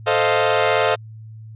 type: chord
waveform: sawtooth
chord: F dominant seventh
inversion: first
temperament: equal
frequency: 440 / 523.3 / 622.3 / 698.5 Hz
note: A4 / C5 / Eb5 / F5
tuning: 0 / 0 / 0 / 0 cents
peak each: -17 dBFS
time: 0.06-0.96 s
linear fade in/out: 20 ms
effects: added 110 Hz sine -35 dBFS peak until 1.55 s + resampled to 8000 Hz